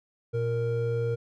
triangle tone pair together, 118.11 / 466.2 Hz, A#2 / A#4, +23 / 0 cents, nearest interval 2 octaves, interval 2377 cents, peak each -26 dBFS, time 0.33-1.16 s, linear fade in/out 20 ms, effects none

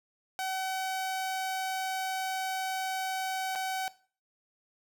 sawtooth tone with dropouts, 758 Hz, F#5, 42 cents sharp, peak -28 dBFS, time 0.39-3.88 s, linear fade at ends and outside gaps 0 ms, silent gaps 3.552-3.558 s, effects noise-tail reverb RT60 0.4 s tail -17 dB re dry

